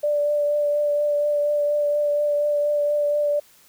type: tone with vibrato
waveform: sine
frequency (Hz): 587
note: D5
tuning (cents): -1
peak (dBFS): -18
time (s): 0.03-3.4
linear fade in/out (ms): 10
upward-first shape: triangle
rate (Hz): 4.2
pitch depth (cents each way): 17
effects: white hiss -54 dBFS RMS until 3.68 s